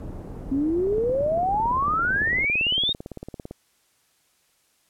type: low-pass noise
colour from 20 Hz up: pink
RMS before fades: -36 dBFS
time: 0-2.45 s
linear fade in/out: 0 ms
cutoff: 500 Hz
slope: 12 dB/octave
type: exponential sweep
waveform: sine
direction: up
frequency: 261.6 to 3772 Hz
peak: -20 dBFS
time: 0.51-2.93 s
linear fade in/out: 10 ms
type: click train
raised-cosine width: 2 ms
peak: -21 dBFS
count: 48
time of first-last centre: 0.87-3.51 s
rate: 17.8 Hz
effects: white hiss -65 dBFS RMS until 4.89 s + low-pass 12000 Hz 12 dB/octave